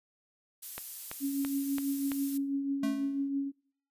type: noise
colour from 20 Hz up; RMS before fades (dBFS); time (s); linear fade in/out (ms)
violet; -39; 0.62-2.38; 10
type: click train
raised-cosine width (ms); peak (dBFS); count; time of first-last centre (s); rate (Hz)
0.3; -22; 5; 0.78-2.118; 2.99
type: tone with tremolo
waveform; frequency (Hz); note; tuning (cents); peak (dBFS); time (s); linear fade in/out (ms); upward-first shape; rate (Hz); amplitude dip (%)
sine; 277.2; C#4; 0; -27; 1.2-3.52; 50; triangle; 6.1; 50
type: tone with exponential decay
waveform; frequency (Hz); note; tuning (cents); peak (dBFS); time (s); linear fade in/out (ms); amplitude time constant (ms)
square; 218.1; A3; -15; -31; 2.83-3.29; 5; 100
effects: noise-tail reverb RT60 0.5 s tail -22 dB re dry + resampled to 32000 Hz